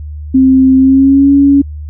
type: tone with pitch glide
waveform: sine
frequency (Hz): 262.8 to 280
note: C4 to C#4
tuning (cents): +8 to +18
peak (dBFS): -3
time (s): 0.34-1.62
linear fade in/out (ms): 10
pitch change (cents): +110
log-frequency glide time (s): 0.77-1.32
effects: added 75 Hz sine -21 dBFS peak until 1.89 s